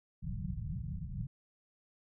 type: low-pass noise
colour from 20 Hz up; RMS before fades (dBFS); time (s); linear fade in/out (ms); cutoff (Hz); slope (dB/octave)
white; -39; 0.22-1.27; 10; 190; 96
effects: none